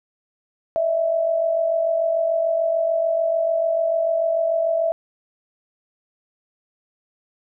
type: tone pair together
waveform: sine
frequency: 614 / 660.8 Hz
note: D#5 / E5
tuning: -23 / +4 cents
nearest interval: minor second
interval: 127 cents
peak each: -26 / -18 dBFS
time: 0.76-4.92 s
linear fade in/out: 0 ms
effects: none